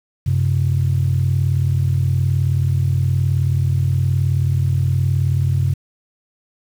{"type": "tone pair together", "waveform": "sine", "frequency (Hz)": [93.97, 132.9], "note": ["F#2", "C3"], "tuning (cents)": [27, 27], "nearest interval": "tritone", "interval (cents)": 600, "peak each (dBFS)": -16, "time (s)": [0.26, 5.74], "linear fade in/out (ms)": 10, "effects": ["tanh soft clip ceiling -8 dBFS", "7-bit"]}